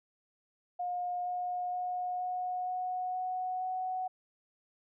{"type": "tone with pitch steps", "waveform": "sine", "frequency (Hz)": [715, 719.6, 724.1, 728.8, 733.4, 738.1, 742.8], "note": ["F5", "F#5", "F#5", "F#5", "F#5", "F#5", "F#5"], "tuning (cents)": [41, -48, -38, -26, -15, -4, 7], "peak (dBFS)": -32, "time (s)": [0.79, 4.08], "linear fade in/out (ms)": 10, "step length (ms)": 470, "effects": []}